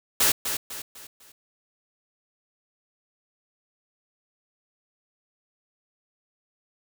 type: noise with echo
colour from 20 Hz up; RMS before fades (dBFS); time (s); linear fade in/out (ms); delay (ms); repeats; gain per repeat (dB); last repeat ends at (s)
white; -20; 0.2-0.32; 5; 250; 4; -8; 1.32
effects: none